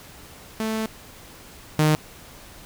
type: tone pair in turn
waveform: sawtooth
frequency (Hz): 220 / 153.71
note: A3 / D#3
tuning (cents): 0 / -21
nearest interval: tritone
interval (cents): 621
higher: first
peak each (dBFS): -20 / -12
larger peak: second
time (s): 0.6-0.86 / 1.79-1.95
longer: first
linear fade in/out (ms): 0
effects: pink hiss -45 dBFS RMS until 2.65 s